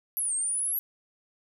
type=exponential two-way sweep; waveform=sine; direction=down then up; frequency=11760 to 8290 to 11760 Hz; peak=-26 dBFS; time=0.17-0.79 s; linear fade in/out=0 ms; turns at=0.34 s; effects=none